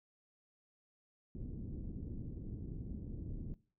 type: low-pass noise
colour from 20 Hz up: pink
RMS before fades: -44 dBFS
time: 1.35-3.54 s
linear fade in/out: 0 ms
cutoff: 310 Hz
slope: 24 dB/octave
effects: noise-tail reverb RT60 0.4 s tail -20 dB re dry